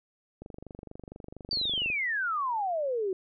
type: click train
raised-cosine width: 2 ms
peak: -29 dBFS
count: 37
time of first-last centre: 0.42-1.901 s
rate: 24.3 Hz
type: exponential sweep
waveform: sine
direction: down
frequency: 4699 to 363.7 Hz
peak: -27 dBFS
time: 1.51-3.13 s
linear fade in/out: 2 ms
effects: none